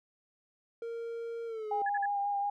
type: tone with pitch glide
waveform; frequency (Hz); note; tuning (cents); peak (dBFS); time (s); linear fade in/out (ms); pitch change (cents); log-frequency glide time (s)
triangle; 463.3 to 424.8; A#4 to G#4; -11 to +39; -34; 0.82-1.82; 2; -150; 1.46-1.68
type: tone with vibrato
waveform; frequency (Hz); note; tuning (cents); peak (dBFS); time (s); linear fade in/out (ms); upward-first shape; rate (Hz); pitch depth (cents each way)
sine; 808; G#5; -48; -29; 1.71-2.5; 5; sine; 5.6; 18
type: tone bursts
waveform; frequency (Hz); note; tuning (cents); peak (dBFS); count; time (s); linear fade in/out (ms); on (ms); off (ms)
sine; 1700; G#6; +40; -33; 3; 1.86-2.058; 5; 34; 48
effects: none